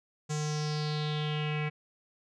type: tone with low-pass filter sweep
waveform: square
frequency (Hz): 151.1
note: D3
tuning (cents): +50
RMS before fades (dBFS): -32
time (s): 0.29-1.7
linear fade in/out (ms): 20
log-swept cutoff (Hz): 7100 to 2300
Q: 4.9
effects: none